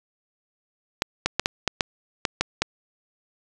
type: clicks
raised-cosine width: 0.2 ms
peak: -3 dBFS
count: 9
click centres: 1.021 / 1.26 / 1.396 / 1.459 / 1.677 / 1.808 / 2.252 / 2.41 / 2.62 s
effects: resampled to 24000 Hz + 7-bit